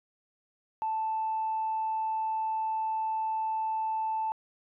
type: tone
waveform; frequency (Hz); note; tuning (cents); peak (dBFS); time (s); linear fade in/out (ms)
sine; 880; A5; 0; -27; 0.82-4.32; 0
effects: tanh soft clip ceiling -23 dBFS